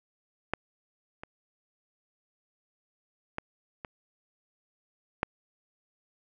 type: clicks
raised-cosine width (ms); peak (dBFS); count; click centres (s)
0.5; -12 / -25 / -17 / -23 / -10; 5; 0.536 / 1.235 / 3.384 / 3.848 / 5.231
effects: none